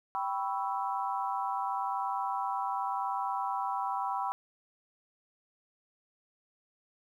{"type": "chord", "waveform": "sine", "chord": "C# half-diminished seventh", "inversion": "second", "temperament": "equal", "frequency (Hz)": [784, 987.8, 1108.7, 1318.5], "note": ["G5", "B5", "C#6", "E6"], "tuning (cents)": [0, 0, 0, 0], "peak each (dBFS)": [-34, -34, -39, -39], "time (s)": [0.15, 4.32], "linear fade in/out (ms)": 0, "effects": ["11-bit"]}